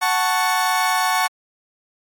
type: chord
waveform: 30% pulse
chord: F# minor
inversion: none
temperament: equal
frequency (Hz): 740 / 880 / 1108.7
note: F#5 / A5 / C#6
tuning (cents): 0 / 0 / 0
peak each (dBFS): -19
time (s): 0.01-1.28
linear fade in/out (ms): 20
effects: AAC 64 kbps